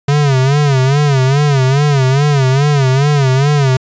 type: tone with vibrato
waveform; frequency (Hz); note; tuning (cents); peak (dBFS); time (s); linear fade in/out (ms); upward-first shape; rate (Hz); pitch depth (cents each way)
square; 138.59; C#3; 0; -9; 0.08-3.77; 5; sine; 2.4; 120
effects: resampled to 16000 Hz